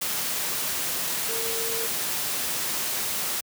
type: tone in noise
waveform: sine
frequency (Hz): 456.3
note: A#4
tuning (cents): -37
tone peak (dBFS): -33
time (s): 1.28-1.87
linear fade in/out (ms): 10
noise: white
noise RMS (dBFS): -28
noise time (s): 0.01-3.41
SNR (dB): -8
effects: high-pass 100 Hz 12 dB/octave